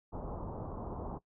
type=low-pass noise; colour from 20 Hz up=pink; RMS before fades=-41 dBFS; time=0.12-1.19 s; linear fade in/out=20 ms; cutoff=1100 Hz; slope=48 dB/octave; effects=noise-tail reverb RT60 0.1 s tail -19 dB re dry